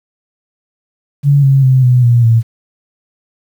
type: tone with pitch steps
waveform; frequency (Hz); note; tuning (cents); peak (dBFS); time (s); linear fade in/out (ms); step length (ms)
sine; 142.1 / 136.08 / 130.31 / 124.78 / 119.49 / 114.43; C#3 / C#3 / C3 / B2 / A#2 / A#2; +43 / -32 / -7 / +18 / +43 / -32; -5; 1.23-2.43; 50; 200
effects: 7-bit